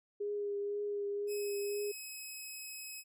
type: tone with vibrato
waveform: sine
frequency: 408.4 Hz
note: G#4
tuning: 29 cents flat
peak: -34 dBFS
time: 0.2-1.92 s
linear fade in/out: 10 ms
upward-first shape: triangle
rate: 2 Hz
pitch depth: 21 cents each way
type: tone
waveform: 10% pulse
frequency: 2556 Hz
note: D#7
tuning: 46 cents sharp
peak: -35 dBFS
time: 1.27-3.04 s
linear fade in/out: 50 ms
effects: none